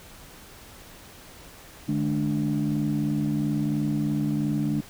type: tone cluster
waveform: sine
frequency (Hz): 149.3 / 212.3 / 293.4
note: D3 / G#3 / D4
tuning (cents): +29 / +38 / -2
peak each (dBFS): -26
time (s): 1.88-4.81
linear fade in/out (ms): 10
effects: tanh soft clip ceiling -17 dBFS + pink hiss -47 dBFS RMS until 4.89 s